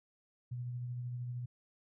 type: tone with tremolo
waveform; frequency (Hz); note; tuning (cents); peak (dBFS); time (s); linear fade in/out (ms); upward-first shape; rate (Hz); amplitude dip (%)
sine; 122.7; B2; -11; -36; 0.51-1.46; 10; triangle; 13; 30
effects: none